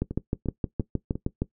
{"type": "two click trains", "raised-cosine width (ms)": 3, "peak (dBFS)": [-12, -19], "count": [10, 4], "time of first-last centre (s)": [[0.02, 1.42], [0.11, 1.155]], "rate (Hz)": [6.43, 2.87], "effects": ["noise-tail reverb RT60 0.1 s tail -18 dB re dry"]}